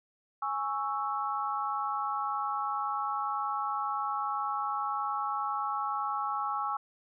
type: chord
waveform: sine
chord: C# minor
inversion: second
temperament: equal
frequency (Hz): 830.6 / 1108.7 / 1318.5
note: G#5 / C#6 / E6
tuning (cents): 0 / 0 / 0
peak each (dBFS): -34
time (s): 0.42-6.77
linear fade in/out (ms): 5
effects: none